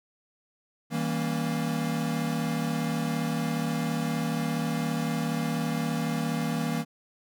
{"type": "chord", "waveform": "square", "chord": "E diminished seventh", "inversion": "none", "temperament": "equal with one note detuned", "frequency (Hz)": [161.14, 196, 233.1, 277.2], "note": ["E3", "G3", "Bb3", "Db4"], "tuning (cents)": [-39, 0, 0, 0], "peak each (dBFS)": [-31, -37, -31, -37], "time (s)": [0.9, 6.85], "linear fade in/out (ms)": 50, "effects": []}